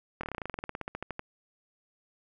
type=slowing click train; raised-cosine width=0.5 ms; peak=-20 dBFS; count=21; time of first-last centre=0.21-1.194 s; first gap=24 ms; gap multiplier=1.07; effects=none